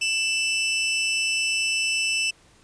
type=tone pair together; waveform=sawtooth; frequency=2651 / 2976 Hz; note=E7 / F#7; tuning=+9 / +9 cents; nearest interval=major second; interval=200 cents; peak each=-19 / -26 dBFS; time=0.01-2.31 s; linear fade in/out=10 ms; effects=pink hiss -56 dBFS RMS until 2.63 s + resampled to 22050 Hz